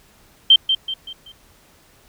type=tone with echo; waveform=sine; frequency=3136 Hz; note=G7; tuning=in tune; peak=-6 dBFS; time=0.5-0.56 s; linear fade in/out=5 ms; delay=190 ms; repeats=4; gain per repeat=-8 dB; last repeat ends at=1.32 s; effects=pink hiss -53 dBFS RMS until 2.08 s